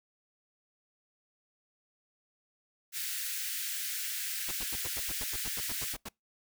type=high-pass noise; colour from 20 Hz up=white; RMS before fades=-36 dBFS; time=2.92-5.97 s; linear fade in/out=50 ms; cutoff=1500 Hz; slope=48 dB/octave
type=noise bursts; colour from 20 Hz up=pink; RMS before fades=-41 dBFS; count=14; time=4.48-6.088 s; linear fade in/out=5 ms; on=35 ms; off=86 ms
effects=noise-tail reverb RT60 0.2 s tail -26 dB re dry